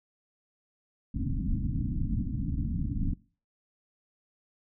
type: low-pass noise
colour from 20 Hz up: pink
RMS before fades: -30 dBFS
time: 1.14-3.14 s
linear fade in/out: 5 ms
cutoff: 290 Hz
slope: 96 dB/octave
effects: noise-tail reverb RT60 0.4 s tail -22 dB re dry